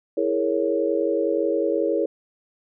sine chord, A# half-diminished seventh, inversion second, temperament equal, 329.6 / 415.3 / 466.2 / 554.4 Hz, E4 / G#4 / A#4 / C#5, 0 / 0 / 0 / 0 cents, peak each -25 dBFS, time 0.17-2.06 s, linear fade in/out 5 ms, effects none

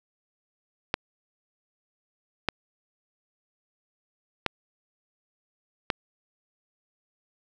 clicks, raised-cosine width 0.3 ms, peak -7 dBFS, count 4, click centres 0.941 / 2.487 / 4.463 / 5.902 s, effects 8-bit

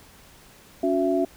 sine tone cluster, 281.2 / 364.7 / 667 Hz, C#4 / F#4 / E5, +25 / -25 / +20 cents, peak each -24 dBFS, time 0.83-1.25 s, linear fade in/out 5 ms, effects pink hiss -51 dBFS RMS until 1.36 s

